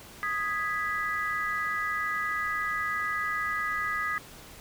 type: chord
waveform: sine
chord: G# minor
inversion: second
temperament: equal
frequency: 1244.5 / 1661.2 / 1975.5 Hz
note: D#6 / G#6 / B6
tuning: 0 / 0 / 0 cents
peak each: -31 / -33 / -32 dBFS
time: 0.23-4.18 s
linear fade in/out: 0 ms
effects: pink hiss -48 dBFS RMS until 4.6 s